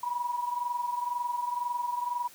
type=tone pair together; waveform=sine; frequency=966 / 988 Hz; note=B5 / B5; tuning=-39 / 0 cents; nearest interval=unison; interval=39 cents; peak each=-30 / -35 dBFS; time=0.03-2.28 s; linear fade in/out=5 ms; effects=white hiss -53 dBFS RMS until 2.34 s